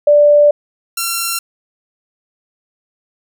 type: tone pair in turn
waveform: sine / 5% pulse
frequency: 587.3 / 1364.2 Hz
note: D5 / F6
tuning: 0 / -41 cents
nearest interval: octave + minor third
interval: 1459 cents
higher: second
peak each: -5 dBFS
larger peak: neither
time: 0.07-0.51 / 0.97-1.39 s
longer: first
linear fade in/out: 5 ms
effects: none